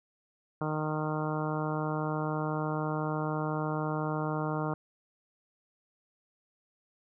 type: harmonic tone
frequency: 154 Hz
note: D#3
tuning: 17 cents flat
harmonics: 1 / 2 / 3 / 4 / 5 / 6 / 7 / 8 / 9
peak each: -33 / -36 / -38 / -39 / -40 / -41 / -41 / -42 / -43 dBFS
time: 0.61-4.74 s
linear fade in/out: 2 ms
effects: none